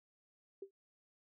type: tone with exponential decay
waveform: sine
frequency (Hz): 392.2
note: G4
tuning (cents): +1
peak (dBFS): -40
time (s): 0.62-0.71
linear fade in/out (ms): 5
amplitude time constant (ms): 19
effects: none